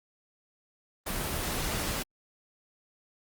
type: noise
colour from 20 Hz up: pink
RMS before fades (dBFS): -32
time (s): 1.06-2.03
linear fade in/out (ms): 10
effects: Opus 24 kbps